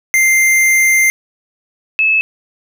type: tone pair in turn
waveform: square / sine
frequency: 2093 / 2602 Hz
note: C7 / E7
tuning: 0 / -23 cents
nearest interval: major third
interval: 377 cents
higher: second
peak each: -9 dBFS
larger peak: neither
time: 0.14-1.1 / 1.99-2.21 s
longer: first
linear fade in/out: 0 ms
effects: none